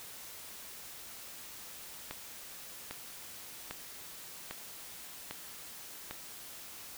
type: click train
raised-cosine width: 0.3 ms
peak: -23 dBFS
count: 6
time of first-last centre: 2.11-6.11 s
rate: 1.25 Hz
effects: white hiss -48 dBFS RMS until 6.97 s

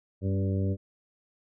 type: harmonic tone with a mistuned harmonic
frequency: 96.8 Hz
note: G2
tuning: 21 cents flat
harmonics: 1 / 2 / 3 / 4 / 5 / 6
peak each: -26 / -32 / -36 / -38 / -40 / -42 dBFS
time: 0.21-0.77 s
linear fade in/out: 50 ms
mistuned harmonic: 3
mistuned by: -17 cents
effects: none

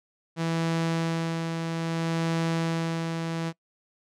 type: tone with tremolo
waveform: sawtooth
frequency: 164.81 Hz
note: E3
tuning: in tune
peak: -20 dBFS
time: 0.36-3.53 s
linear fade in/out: 50 ms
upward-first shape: sine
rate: 0.61 Hz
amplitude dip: 40%
effects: noise-tail reverb RT60 0.1 s tail -23 dB re dry + low-pass 7000 Hz 12 dB/octave

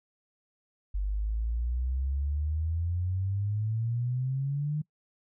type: exponential sweep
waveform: sine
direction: up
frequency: 48.03 to 153.5 Hz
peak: -27 dBFS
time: 0.94-4.82 s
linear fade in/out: 10 ms
effects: noise-tail reverb RT60 0.1 s tail -23 dB re dry

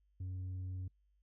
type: tone with tanh clipping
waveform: triangle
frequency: 92.5 Hz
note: F#2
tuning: in tune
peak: -40 dBFS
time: 0.2-0.88 s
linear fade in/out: 5 ms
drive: 8 dB
effects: noise-tail reverb RT60 0.1 s tail -25 dB re dry + added 50 Hz sine -70 dBFS peak until 1.22 s

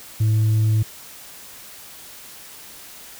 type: tone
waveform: sine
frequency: 108.8 Hz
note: A2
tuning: 19 cents flat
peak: -12 dBFS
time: 0.2-0.83 s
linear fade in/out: 10 ms
effects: tanh soft clip ceiling -14 dBFS + white hiss -41 dBFS RMS until 3.19 s

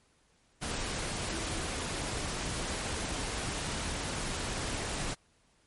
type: tone in noise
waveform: sine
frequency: 329.6 Hz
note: E4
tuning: in tune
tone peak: -44 dBFS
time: 1.32-1.67 s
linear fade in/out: 20 ms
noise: pink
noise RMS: -35 dBFS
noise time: 0.61-5.15 s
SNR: -12 dB
effects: pink hiss -68 dBFS RMS until 5.66 s + MP3 48 kbps

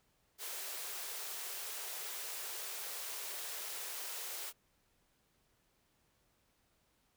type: high-pass noise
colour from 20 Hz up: white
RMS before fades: -43 dBFS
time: 0.38-4.53 s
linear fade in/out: 50 ms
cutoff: 360 Hz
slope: 96 dB/octave
effects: pink hiss -75 dBFS RMS until 7.16 s

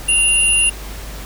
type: tone pair together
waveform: sine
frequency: 2782 / 9908 Hz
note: F7 / D#9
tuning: -7 / -8 cents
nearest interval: octave + minor seventh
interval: 2199 cents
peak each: -14 dBFS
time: 0.08-0.7 s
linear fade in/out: 10 ms
effects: added 50 Hz sine -29 dBFS peak until 1.25 s + pink hiss -34 dBFS RMS until 1.25 s

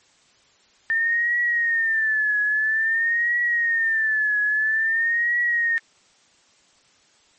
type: tone with vibrato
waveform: sine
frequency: 1800 Hz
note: A6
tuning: 39 cents sharp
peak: -18 dBFS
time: 0.9-5.78 s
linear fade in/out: 0 ms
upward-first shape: triangle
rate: 0.5 Hz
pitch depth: 120 cents each way
effects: white hiss -58 dBFS RMS until 7.38 s + MP3 32 kbps

